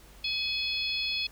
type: harmonic tone with a mistuned harmonic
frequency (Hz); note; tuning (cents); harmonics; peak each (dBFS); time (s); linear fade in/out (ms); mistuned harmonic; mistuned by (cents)
846; G#5; +32; 3 / 4 / 5 / 6; -33 / -33 / -33 / -38; 0.24-1.27; 5; 5; +31
effects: added 50 Hz sine -53 dBFS peak until 1.31 s + pink hiss -55 dBFS RMS until 1.31 s